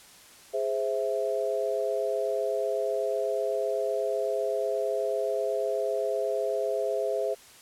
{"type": "chord", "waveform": "sine", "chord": "Ab augmented", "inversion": "none", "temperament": "equal", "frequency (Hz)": [415.3, 523.3, 659.3], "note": ["Ab4", "C5", "E5"], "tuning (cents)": [0, 0, 0], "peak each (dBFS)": -30, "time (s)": [0.53, 7.35], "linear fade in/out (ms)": 20, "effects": ["white hiss -52 dBFS RMS until 7.61 s", "low-pass 11000 Hz 12 dB/octave"]}